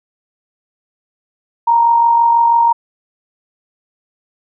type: tone with amplitude modulation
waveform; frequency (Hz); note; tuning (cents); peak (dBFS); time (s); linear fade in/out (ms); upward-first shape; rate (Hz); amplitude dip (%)
sine; 933; A#5; +1; -6; 1.67-2.73; 10; sine; 46.1; 40
effects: none